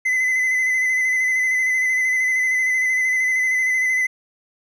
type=tone with vibrato; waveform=triangle; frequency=2030 Hz; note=B6; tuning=47 cents sharp; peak=-15 dBFS; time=0.05-4.07 s; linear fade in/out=10 ms; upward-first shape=square; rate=13 Hz; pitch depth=23 cents each way; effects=none